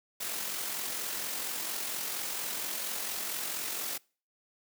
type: noise with amplitude modulation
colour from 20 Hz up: white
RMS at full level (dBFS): -34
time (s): 0.2-3.98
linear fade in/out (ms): 10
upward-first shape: sine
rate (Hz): 44.3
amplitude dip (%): 35
effects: noise-tail reverb RT60 0.4 s tail -25 dB re dry + high-pass 200 Hz 12 dB/octave